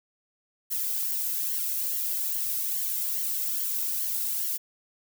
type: noise with flanger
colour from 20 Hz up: violet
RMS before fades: -29 dBFS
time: 0.7-4.58 s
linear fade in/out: 20 ms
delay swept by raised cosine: 0.8 to 1.76 ms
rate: 2.4 Hz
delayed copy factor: -0.6
effects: none